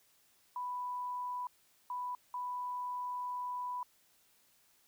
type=tone bursts at uneven times; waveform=sine; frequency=990 Hz; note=B5; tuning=4 cents sharp; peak=-36 dBFS; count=3; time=0.56-1.47 / 1.9-2.15 / 2.34-3.83 s; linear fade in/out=2 ms; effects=white hiss -69 dBFS RMS until 4.87 s